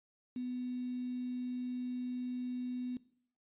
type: tone with quantisation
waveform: sine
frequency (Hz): 249.1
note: B3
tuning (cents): +15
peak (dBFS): -36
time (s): 0.36-2.97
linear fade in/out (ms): 2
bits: 9
effects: noise-tail reverb RT60 0.6 s tail -19 dB re dry + resampled to 8000 Hz